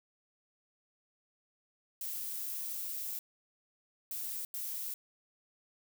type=noise bursts at uneven times; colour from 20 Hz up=violet; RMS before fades=-39 dBFS; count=3; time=2.01-3.19 / 4.11-4.45 / 4.54-4.94 s; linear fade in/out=2 ms; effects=none